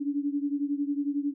sine beating tone pair, 282.9 / 293.9 Hz, C#4 / D4, +35 / +1 cents, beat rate 11 Hz, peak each -28 / -31 dBFS, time 0-1.34 s, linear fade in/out 20 ms, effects none

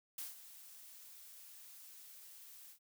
blue noise with ADSR envelope, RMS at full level -43 dBFS, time 0.18-2.79 s, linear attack 4 ms, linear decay 160 ms, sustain -13 dB, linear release 89 ms, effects none

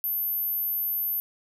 sine tone, 13090 Hz, G#9, 26 cents flat, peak -25 dBFS, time 0.04-1.2 s, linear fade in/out 0 ms, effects none

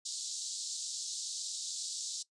white band-pass noise, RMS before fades -40 dBFS, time 0.05-2.23 s, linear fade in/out 10 ms, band 3800 to 8100 Hz, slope 48 dB/octave, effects noise-tail reverb RT60 0.1 s tail -19 dB re dry + resampled to 24000 Hz

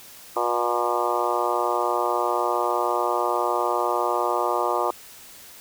harmonic tone, 120 Hz, B2, 49 cents flat, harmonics 3 / 4 / 5 / 6 / 7 / 8 / 9 / 10, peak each -29 / -29 / -29 / -29 / -29 / -29 / -29 / -29 dBFS, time 0.36-4.91 s, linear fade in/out 5 ms, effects white hiss -45 dBFS RMS until 5.6 s

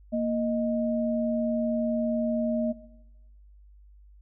sine tone pair together, 233.1 / 622.3 Hz, A#3 / D#5, 0 / 0 cents, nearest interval octave + perfect fourth, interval 1700 cents, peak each -26 / -28 dBFS, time 0.12-2.73 s, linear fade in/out 20 ms, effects noise-tail reverb RT60 1.0 s tail -18 dB re dry + added 50 Hz sine -50 dBFS peak until 4.21 s

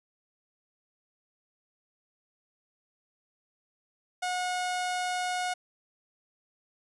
sawtooth tone, 726 Hz, F#5, 33 cents flat, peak -25 dBFS, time 4.22-5.54 s, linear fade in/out 10 ms, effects resampled to 24000 Hz

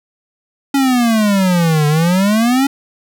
square exponential two-way sweep, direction down then up, 280.5 to 146.83 to 280.5 Hz, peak -11 dBFS, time 0.74-2.67 s, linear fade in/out 5 ms, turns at 1.87 s, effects none

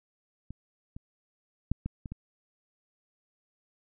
clicks, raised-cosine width 5 ms, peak -28 / -29 / -14 / -20 / -26 / -25 dBFS, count 6, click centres 0.506 / 0.965 / 1.716 / 1.86 / 2.058 / 2.12 s, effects none

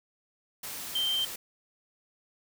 sine tone in noise, 3136 Hz, G7, in tune, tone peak -26 dBFS, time 0.95-1.25 s, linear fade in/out 5 ms, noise white, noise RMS -39 dBFS, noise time 0.63-1.36 s, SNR +10 dB, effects none

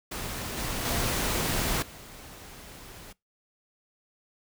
pink noise with level steps, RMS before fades -35 / -32 / -28 / -46 dBFS, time 0.11-3.13 s, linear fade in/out 10 ms, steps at 0.57 / 0.85 / 1.82 s, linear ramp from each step 5 ms, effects noise-tail reverb RT60 0.2 s tail -23 dB re dry

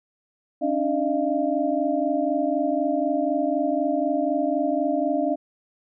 sine tone cluster, 277 / 301 / 609 / 682 Hz, C#4 / D4 / D#5 / F5, -1 / +43 / -37 / -41 cents, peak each -26 dBFS, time 0.61-5.36 s, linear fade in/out 20 ms, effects none

